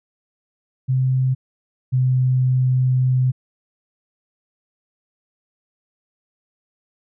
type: tone pair in turn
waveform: sine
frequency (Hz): 130 / 128.28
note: C3 / C3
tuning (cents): -11 / -34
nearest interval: unison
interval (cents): 23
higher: first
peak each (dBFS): -15 / -14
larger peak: second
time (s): 0.88-1.35 / 1.92-3.32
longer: second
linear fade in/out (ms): 20
effects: none